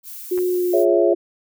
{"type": "noise", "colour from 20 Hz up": "violet", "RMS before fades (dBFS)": -35, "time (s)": [0.03, 0.86], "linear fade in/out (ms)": 50}
{"type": "tone with pitch glide", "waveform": "sine", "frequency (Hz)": [362, 348.7], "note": ["F#4", "F4"], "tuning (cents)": [-38, -3], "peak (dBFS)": -17, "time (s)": [0.31, 1.15], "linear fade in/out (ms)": 10, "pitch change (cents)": -65, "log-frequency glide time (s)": [0.49, 0.99]}
{"type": "clicks", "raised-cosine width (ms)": 0.5, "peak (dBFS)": -23, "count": 2, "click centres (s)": [0.377, 0.387]}
{"type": "chord", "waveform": "sine", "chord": "C# minor", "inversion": "second", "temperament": "equal", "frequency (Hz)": [415.3, 554.4, 659.3], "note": ["G#4", "C#5", "E5"], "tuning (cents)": [0, 0, 0], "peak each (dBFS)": -19, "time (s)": [0.73, 1.14], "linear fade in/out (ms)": 10}
{"effects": []}